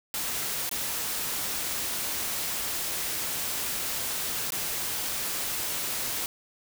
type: noise with dropouts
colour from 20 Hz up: white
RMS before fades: -31 dBFS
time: 0.14-6.26 s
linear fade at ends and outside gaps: 1 ms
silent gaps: 0.693-0.713 / 4.505-4.521 s
effects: none